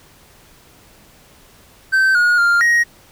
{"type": "tone with pitch steps", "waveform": "triangle", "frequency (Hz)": [1548, 1441, 1398, 1882], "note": ["G6", "F#6", "F6", "A#6"], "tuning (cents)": [-22, -46, 1, 16], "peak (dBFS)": -9, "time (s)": [1.92, 2.84], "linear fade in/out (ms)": 20, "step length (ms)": 230, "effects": ["pink hiss -48 dBFS RMS until 3.11 s"]}